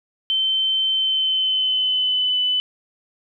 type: tone with pitch glide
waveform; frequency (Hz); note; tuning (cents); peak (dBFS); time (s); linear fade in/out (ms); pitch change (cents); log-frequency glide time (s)
sine; 3090 to 2999; G7 to F#7; -26 to +23; -17; 0.3-2.6; 0; -51; 0.92-2.42
effects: none